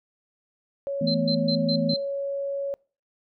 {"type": "tone", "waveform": "sine", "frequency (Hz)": 557, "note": "C#5", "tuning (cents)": 8, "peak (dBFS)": -26, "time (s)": [0.87, 2.74], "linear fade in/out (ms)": 0}
{"type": "chord", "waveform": "sine", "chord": "E suspended fourth", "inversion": "none", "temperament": "equal", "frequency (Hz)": [164.81, 220, 246.9], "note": ["E3", "A3", "B3"], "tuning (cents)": [0, 0, 0], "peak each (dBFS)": -27, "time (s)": [1.01, 1.94], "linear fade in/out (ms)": 5}
{"type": "tone bursts", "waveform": "sine", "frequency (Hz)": 4100, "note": "C8", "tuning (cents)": -36, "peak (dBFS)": -25, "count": 5, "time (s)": [1.07, 1.965], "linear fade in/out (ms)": 5, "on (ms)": 75, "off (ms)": 130}
{"effects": ["noise-tail reverb RT60 0.4 s tail -26 dB re dry"]}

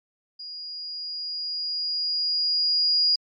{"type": "tone with level ramp", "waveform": "sine", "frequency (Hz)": 4868, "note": "D#8", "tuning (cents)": -39, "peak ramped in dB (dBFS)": [-35, -15], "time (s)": [0.39, 3.16], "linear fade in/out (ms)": 10, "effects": ["tanh soft clip ceiling -15 dBFS", "MP3 48 kbps"]}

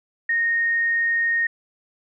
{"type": "tone", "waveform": "sine", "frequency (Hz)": 1854, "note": "A#6", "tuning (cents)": -10, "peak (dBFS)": -18, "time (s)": [0.29, 1.47], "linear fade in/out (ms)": 5, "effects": []}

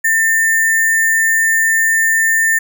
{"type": "tone with sample-and-hold", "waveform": "sine", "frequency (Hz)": 1802, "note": "A6", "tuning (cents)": 41, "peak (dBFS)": -10, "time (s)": [0.04, 2.59], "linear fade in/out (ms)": 10, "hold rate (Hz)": 8820, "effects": []}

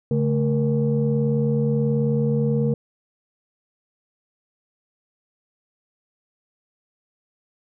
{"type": "tone cluster", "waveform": "sine", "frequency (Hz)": [140.7, 219.3, 471.2], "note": ["C#3", "A3", "A#4"], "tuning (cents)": [26, -6, 19], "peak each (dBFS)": [-20, -22, -23], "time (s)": [0.11, 2.74], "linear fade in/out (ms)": 2, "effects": ["tanh soft clip ceiling -11 dBFS"]}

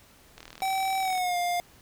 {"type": "click train", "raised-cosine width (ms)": 0.2, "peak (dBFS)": -26, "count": 33, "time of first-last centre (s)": [0.38, 1.178], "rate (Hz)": 40.1}
{"type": "tone with pitch glide", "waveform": "square", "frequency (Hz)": [768, 704.3], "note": ["G5", "F5"], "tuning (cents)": [-36, 14], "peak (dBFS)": -26, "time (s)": [0.62, 1.6], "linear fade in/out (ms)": 0, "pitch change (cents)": -150, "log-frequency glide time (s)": [1, 1.37]}
{"effects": ["pink hiss -56 dBFS RMS until 1.81 s"]}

